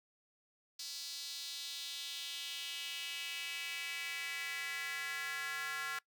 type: tone with high-pass filter sweep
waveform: square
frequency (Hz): 152.9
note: D#3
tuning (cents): -30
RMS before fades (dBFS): -42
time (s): 0.79-5.99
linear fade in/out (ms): 5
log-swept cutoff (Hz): 4600 to 1500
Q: 3.1
effects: noise-tail reverb RT60 0.1 s tail -22 dB re dry